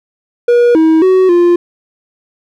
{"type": "tone with pitch steps", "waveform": "triangle", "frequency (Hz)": [480, 320, 374.2, 348.8], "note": ["B4", "D#4", "F#4", "F4"], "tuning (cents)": [-49, 49, 20, -2], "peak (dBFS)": -3, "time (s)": [0.48, 1.56], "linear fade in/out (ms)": 5, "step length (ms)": 270, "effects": []}